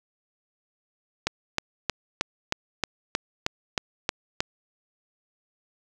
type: click train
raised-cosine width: 0.2 ms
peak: -6 dBFS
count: 11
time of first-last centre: 1.27-4.405 s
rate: 3.19 Hz
effects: none